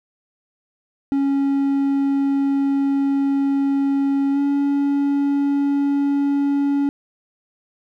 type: tone with pitch glide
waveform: triangle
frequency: 276.7 to 282 Hz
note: C#4 to C#4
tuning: -3 to +30 cents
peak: -14 dBFS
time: 1.12-6.89 s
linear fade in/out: 0 ms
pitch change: +33 cents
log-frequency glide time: 4.32-4.39 s
effects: none